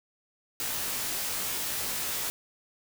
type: noise with comb filter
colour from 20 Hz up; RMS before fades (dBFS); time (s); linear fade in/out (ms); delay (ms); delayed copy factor
white; -32; 0.6-2.3; 0; 18; -0.95
effects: none